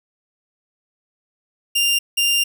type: tone pair in turn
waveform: sawtooth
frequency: 2794 / 2794 Hz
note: F7 / F7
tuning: 0 / 0 cents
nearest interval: unison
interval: 0 cents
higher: neither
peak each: -12 dBFS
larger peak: neither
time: 1.75-1.99 / 2.17-2.44 s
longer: second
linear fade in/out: 10 ms
effects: none